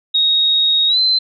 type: tone with pitch glide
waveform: sine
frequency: 3758 to 4075 Hz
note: A#7 to C8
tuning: +13 to -47 cents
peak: -11 dBFS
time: 0.14-1.19 s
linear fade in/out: 10 ms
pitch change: +140 cents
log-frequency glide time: 0.88-0.98 s
effects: none